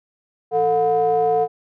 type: ring-modulated tone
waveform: triangle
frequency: 139 Hz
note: C#3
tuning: 5 cents sharp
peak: -10 dBFS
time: 0.51-1.48 s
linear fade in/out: 50 ms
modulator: 585 Hz
effects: none